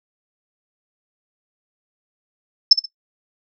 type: tone with echo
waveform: sine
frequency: 5274 Hz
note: E8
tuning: in tune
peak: -3 dBFS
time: 2.71-2.73 s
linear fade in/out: 5 ms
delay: 64 ms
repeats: 2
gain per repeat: -11 dB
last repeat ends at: 2.858 s
effects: noise-tail reverb RT60 0.1 s tail -18 dB re dry